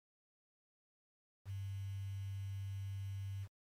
sine tone with quantisation, 98 Hz, G2, in tune, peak -40 dBFS, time 1.45-3.48 s, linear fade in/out 50 ms, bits 10, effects MP3 64 kbps

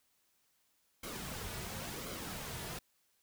pink noise with flanger, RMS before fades -43 dBFS, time 1.03-2.79 s, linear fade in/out 5 ms, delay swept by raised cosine 1.1 to 3.8 ms, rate 0.94 Hz, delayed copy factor -0.5, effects white hiss -75 dBFS RMS until 3.22 s

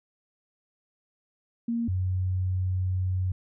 sine tone pair in turn, 233.1 / 92.51 Hz, A#3 / F#2, 0 / 0 cents, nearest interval octave + major third, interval 1600 cents, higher first, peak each -25 / -24 dBFS, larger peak second, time 1.68-1.88 / 1.88-3.32 s, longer second, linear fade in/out 5 ms, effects none

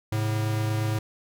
square tone pair together, 108.15 / 136.7 Hz, A2 / C#3, -29 / -24 cents, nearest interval major third, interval 405 cents, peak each -25 / -34 dBFS, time 0.12-0.99 s, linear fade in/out 5 ms, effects none

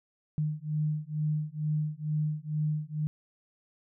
sine beating tone pair, 151.3 / 153.5 Hz, D#3 / D#3, -48 / -23 cents, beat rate 2.2 Hz, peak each -31 dBFS, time 0.38-3.07 s, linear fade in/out 0 ms, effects none

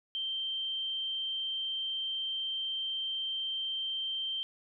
sine tone, 3136 Hz, G7, in tune, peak -32 dBFS, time 0.15-4.43 s, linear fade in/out 0 ms, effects none

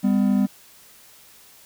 triangle tone pair together, 199.9 / 252.1 Hz, G3 / B3, +34 / +36 cents, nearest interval major third, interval 402 cents, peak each -16 / -19 dBFS, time 0.03-0.47 s, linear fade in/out 20 ms, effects white hiss -50 dBFS RMS until 1.65 s

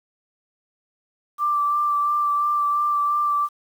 sine tone with vibrato, 1174.7 Hz, D6, in tune, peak -18 dBFS, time 1.38-3.49 s, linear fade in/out 50 ms, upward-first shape sine, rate 2.9 Hz, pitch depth 15 cents each way, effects 8-bit

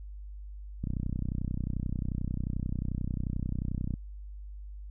click train, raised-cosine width 5 ms, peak -20 dBFS, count 98, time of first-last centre 0.84-3.939 s, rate 31.3 Hz, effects added 50 Hz sine -40 dBFS peak until 4.9 s

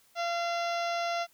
harmonic tone with a mistuned harmonic, 686 Hz, F5, 31 cents flat, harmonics 1 / 2 / 3 / 4 / 5 / 6 / 7 / 8 / 9, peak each -30 / -36 / -40 / -42 / -44 / -46 / -47 / -48 / -49 dBFS, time 0.15-1.27 s, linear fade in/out 50 ms, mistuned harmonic 7, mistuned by +22 cents, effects white hiss -64 dBFS RMS until 1.33 s

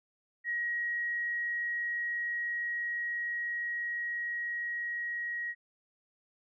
sine tone with level ramp, 1897 Hz, A#6, 30 cents sharp, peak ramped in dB -30 to -33 dBFS, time 0.44-5.55 s, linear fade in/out 50 ms, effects none

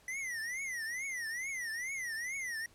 square tone with vibrato, 1975.5 Hz, B6, in tune, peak -37 dBFS, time 0.08-2.66 s, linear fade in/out 2 ms, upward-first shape triangle, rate 2.3 Hz, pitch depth 220 cents each way, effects pink hiss -64 dBFS RMS until 2.74 s + low-pass 12000 Hz 12 dB/octave

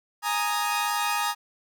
sawtooth chord, Ab suspended second, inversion none, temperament equal, 830.6 / 932.3 / 1244.5 Hz, Ab5 / Bb5 / Eb6, 0 / 0 / 0 cents, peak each -25 dBFS, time 0.22-1.35 s, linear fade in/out 50 ms, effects none

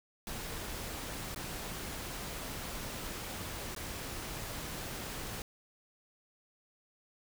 pink noise with dropouts, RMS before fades -41 dBFS, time 0.27-5.42 s, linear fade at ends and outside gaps 1 ms, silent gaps 1.347-1.36 / 3.75-3.763 s, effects none

